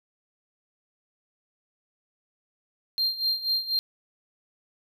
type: tone with tremolo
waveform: triangle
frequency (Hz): 4186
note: C8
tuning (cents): 0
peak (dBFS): -20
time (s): 2.98-3.79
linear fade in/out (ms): 0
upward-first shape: sine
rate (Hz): 4.1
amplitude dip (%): 80
effects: none